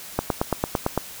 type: click train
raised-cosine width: 1 ms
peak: -6 dBFS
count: 8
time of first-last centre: 0.19-0.977 s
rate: 8.9 Hz
effects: white hiss -39 dBFS RMS until 1.2 s